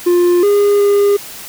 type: tone with pitch steps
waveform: triangle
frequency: 352 / 407.9 / 405.3 Hz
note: F4 / G#4 / G#4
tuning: +14 / -31 / -42 cents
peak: -6 dBFS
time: 0.06-1.17 s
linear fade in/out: 10 ms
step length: 370 ms
effects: white hiss -31 dBFS RMS until 1.48 s